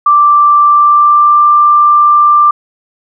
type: tone with pitch glide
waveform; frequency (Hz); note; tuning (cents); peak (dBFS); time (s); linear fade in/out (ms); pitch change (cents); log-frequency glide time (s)
sine; 1174.7 to 1184.2; D6 to D6; 0 to +14; -3; 0.06-2.51; 5; +14; 0.63-1.45
effects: none